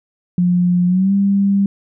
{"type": "tone with pitch glide", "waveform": "sine", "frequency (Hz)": [177.7, 198.31], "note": ["F3", "G3"], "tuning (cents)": [30, 20], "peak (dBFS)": -11, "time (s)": [0.38, 1.66], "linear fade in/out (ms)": 2, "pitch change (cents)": 190, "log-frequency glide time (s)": [0.87, 1.13], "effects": []}